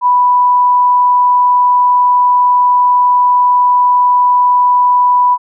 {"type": "tone", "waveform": "sine", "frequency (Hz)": 987.8, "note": "B5", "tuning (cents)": 0, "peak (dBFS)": -6, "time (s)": [0.01, 5.38], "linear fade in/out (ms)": 50, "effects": []}